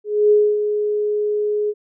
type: tone with ADSR envelope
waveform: sine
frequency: 418.9 Hz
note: G#4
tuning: 15 cents sharp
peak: -9 dBFS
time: 0.04-1.74 s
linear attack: 270 ms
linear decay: 260 ms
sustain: -8 dB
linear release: 46 ms
effects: none